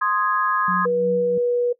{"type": "chord", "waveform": "sine", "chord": "Ab major", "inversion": "first", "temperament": "equal", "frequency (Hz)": [1046.5, 1244.5, 1661.2], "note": ["C6", "Eb6", "Ab6"], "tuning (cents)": [0, 0, 0], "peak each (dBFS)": [-22, -22, -24], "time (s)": [0.01, 0.86], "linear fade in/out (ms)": 10}
{"type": "tone with tremolo", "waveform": "sine", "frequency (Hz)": 182.7, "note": "F#3", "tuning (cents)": -22, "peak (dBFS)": -24, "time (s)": [0.68, 1.38], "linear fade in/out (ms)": 2, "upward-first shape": "sine", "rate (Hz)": 2.9, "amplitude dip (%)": 55}
{"type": "tone", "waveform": "sine", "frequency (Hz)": 485.1, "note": "B4", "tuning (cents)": -31, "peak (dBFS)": -17, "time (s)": [0.85, 1.73], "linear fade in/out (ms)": 10}
{"effects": ["noise-tail reverb RT60 0.1 s tail -19 dB re dry"]}